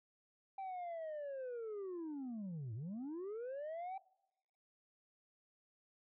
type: linear two-way sweep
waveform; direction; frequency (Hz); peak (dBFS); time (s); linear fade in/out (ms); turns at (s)
sine; down then up; 784 to 103.7 to 784; -39; 0.58-3.98; 5; 2.74
effects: noise-tail reverb RT60 0.9 s tail -24 dB re dry + tanh soft clip ceiling -41 dBFS

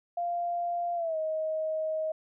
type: tone with pitch glide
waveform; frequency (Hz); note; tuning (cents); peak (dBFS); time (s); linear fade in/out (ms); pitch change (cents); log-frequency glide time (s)
sine; 695 to 630; F5 to D#5; -9 to +21; -28; 0.17-2.12; 5; -170; 0.95-1.17
effects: none

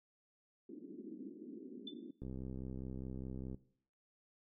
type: band-pass noise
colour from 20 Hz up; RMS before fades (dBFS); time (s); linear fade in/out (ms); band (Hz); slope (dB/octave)
pink; -50; 0.69-2.11; 5; 220 to 370; 48
type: tone with exponential decay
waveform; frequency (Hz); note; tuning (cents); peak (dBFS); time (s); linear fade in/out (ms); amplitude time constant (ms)
sine; 3520; A7; 0; -40; 1.87-1.97; 5; 20
type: click train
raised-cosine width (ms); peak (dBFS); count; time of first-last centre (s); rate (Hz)
3; -33; 87; 2.22-3.545; 64.9
effects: noise-tail reverb RT60 0.6 s tail -18 dB re dry

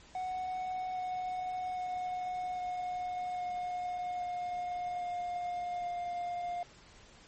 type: tone with pitch steps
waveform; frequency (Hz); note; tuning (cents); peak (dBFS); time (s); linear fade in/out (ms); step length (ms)
triangle; 740 / 734.9 / 729.8 / 724.8 / 719.8 / 714.8 / 709.9 / 705; F#5 / F#5 / F#5 / F#5 / F#5 / F5 / F5 / F5; 0 / -12 / -24 / -36 / -48 / +40 / +28 / +16; -32; 0.15-6.63; 2; 810
effects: pink hiss -57 dBFS RMS until 7.27 s + MP3 32 kbps

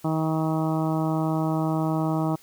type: harmonic tone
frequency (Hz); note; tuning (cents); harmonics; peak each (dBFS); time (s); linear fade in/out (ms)
158.7; D#3; +35; 1 / 2 / 3 / 4 / 5 / 6 / 7 / 8; -25 / -26 / -38 / -32 / -33 / -36 / -37 / -39; 0.04-2.36; 10
effects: white hiss -54 dBFS RMS until 2.42 s

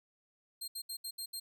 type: tone bursts at uneven times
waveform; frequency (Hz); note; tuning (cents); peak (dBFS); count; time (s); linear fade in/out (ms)
20% pulse; 4194; C8; +3; -33; 6; 0.61-0.68 / 0.75-0.82 / 0.89-0.97 / 1.04-1.11 / 1.18-1.26 / 1.33-1.4; 10
effects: none

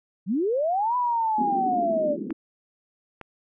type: linear two-way sweep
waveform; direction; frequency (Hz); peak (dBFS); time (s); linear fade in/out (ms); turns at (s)
sine; up then down; 162.7 to 999 to 571; -21; 0.26-2.17; 50; 0.96
type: band-pass noise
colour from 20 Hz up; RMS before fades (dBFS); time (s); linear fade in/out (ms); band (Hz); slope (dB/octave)
pink; -31; 1.38-2.33; 5; 200 to 370; 48
type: clicks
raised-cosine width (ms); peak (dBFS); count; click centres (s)
0.5; -23; 2; 2.306 / 3.213
effects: none

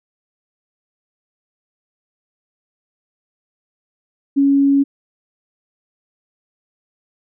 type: tone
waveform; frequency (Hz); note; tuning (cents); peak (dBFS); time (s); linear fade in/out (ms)
sine; 278.2; C#4; +6; -10; 4.36-4.84; 20
effects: none

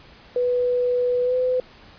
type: tone with pitch glide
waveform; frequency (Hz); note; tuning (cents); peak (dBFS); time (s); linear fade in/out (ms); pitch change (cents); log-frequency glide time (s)
sine; 493.3 to 506.3; B4 to B4; -2 to +43; -18; 0.36-1.6; 2; +45; 1.23-1.35
effects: pink hiss -48 dBFS RMS until 1.98 s + resampled to 11025 Hz

